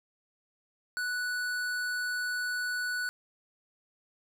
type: tone with tanh clipping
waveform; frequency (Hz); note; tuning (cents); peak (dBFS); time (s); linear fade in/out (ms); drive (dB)
sine; 1480; F#6; 0; -32; 0.97-3.09; 0; 17
effects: none